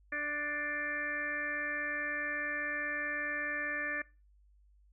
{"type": "harmonic tone with a mistuned harmonic", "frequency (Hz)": 294.6, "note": "D4", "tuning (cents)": 6, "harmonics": [1, 2, 4, 5, 6, 7, 8], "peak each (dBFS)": [-46, -44, -46, -45, -35, -46, -45], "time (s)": [0.12, 4.02], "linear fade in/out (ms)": 5, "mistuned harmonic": 7, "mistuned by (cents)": 38, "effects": ["noise-tail reverb RT60 0.3 s tail -21 dB re dry", "added 50 Hz sine -61 dBFS peak until 4.92 s"]}